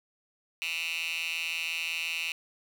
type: tone with high-pass filter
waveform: 10% pulse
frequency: 165.6 Hz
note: E3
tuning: 8 cents sharp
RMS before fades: -33 dBFS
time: 0.62-2.32 s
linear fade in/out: 0 ms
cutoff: 2700 Hz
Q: 6.3
effects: none